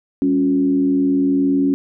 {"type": "tone with frequency modulation", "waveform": "sine", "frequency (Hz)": 277.2, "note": "C#4", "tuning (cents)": 0, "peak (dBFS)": -13, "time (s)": [0.22, 1.74], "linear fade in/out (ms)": 0, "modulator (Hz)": 79.6, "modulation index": 0.59, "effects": []}